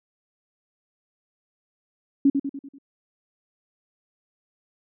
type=tone with echo; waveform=sine; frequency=277.2 Hz; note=C#4; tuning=in tune; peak=-13 dBFS; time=2.25-2.3 s; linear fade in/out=5 ms; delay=97 ms; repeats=5; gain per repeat=-6 dB; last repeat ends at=2.785 s; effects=none